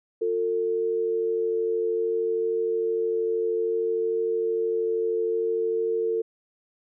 sine tone pair together, 356.6 / 449.7 Hz, F4 / A4, +36 / +38 cents, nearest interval major third, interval 402 cents, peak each -30 / -23 dBFS, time 0.21-6.22 s, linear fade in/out 10 ms, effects none

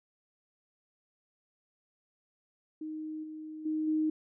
sine tone with level steps, 311.1 Hz, D#4, in tune, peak -36 / -40 / -29 / -26 dBFS, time 2.81-4.1 s, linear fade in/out 5 ms, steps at 3.23 / 3.65 / 3.87 s, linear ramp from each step 10 ms, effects none

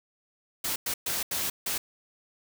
white noise bursts at uneven times, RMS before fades -30 dBFS, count 5, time 0.64-0.76 / 0.86-0.94 / 1.06-1.23 / 1.31-1.5 / 1.66-1.78 s, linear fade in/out 5 ms, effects none

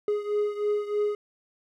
triangle beating tone pair, 415.3 / 418.5 Hz, G#4 / G#4, 0 / +13 cents, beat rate 3.2 Hz, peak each -24 / -28 dBFS, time 0.08-1.15 s, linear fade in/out 2 ms, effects none

